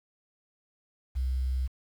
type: tone with quantisation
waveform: sine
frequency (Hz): 64.4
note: C2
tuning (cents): -27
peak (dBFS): -26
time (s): 1.15-1.68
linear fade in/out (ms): 20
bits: 9
effects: none